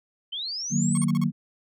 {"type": "linear sweep", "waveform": "sine", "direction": "up", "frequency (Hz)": [3000, 9060], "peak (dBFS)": -29, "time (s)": [0.32, 1.05], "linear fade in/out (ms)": 10}
{"type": "chord", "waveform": "sine", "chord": "D# minor", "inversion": "none", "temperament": "equal with one note detuned", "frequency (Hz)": [152.89, 185, 233.1], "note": ["D#3", "F#3", "A#3"], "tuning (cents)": [-30, 0, 0], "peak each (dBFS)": -25, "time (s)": [0.7, 1.32], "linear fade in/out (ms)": 50}
{"type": "tone bursts", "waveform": "sawtooth", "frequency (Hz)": 1097, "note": "C#6", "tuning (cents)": -18, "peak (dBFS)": -31, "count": 5, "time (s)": [0.95, 1.239], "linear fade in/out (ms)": 2, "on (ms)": 25, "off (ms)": 41}
{"effects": []}